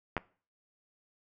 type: clicks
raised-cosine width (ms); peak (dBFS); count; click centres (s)
0.5; -15 / -22; 2; 0.167 / 0.178
effects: noise-tail reverb RT60 0.4 s tail -20 dB re dry